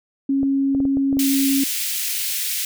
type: tone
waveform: sine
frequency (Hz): 273.8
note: C#4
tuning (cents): -21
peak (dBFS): -16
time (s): 0.29-1.64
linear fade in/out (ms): 5
type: clicks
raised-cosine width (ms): 2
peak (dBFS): -17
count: 7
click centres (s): 0.431 / 0.749 / 0.803 / 0.853 / 0.971 / 1.128 / 1.17
type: high-pass noise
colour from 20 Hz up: white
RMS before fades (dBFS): -24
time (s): 1.19-2.65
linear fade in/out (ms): 2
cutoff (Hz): 2100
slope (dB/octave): 24
effects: none